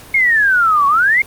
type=exponential two-way sweep; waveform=sine; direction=down then up; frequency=2190 to 1098 to 2190 Hz; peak=-9 dBFS; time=0.14-1.22 s; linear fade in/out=5 ms; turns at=0.87 s; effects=pink hiss -38 dBFS RMS until 1.26 s + Opus 48 kbps